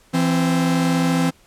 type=tone pair together; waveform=45% pulse; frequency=167.48 / 261.6 Hz; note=E3 / C4; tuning=+28 / 0 cents; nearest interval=minor sixth; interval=772 cents; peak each=-19 dBFS; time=0.13-1.31 s; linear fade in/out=20 ms; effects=pink hiss -54 dBFS RMS until 1.46 s + low-pass 12000 Hz 12 dB/octave